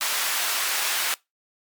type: high-pass noise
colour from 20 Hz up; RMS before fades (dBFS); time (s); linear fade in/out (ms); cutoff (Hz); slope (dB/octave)
pink; -25; 0.01-1.14; 0; 1200; 12
effects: noise-tail reverb RT60 0.2 s tail -23 dB re dry + MP3 96 kbps